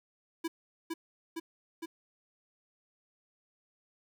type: tone with echo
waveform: square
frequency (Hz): 329.6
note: E4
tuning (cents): 0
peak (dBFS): -32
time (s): 0.44-0.48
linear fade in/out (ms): 10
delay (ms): 460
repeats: 3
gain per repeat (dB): -2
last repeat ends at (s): 1.86
effects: 11-bit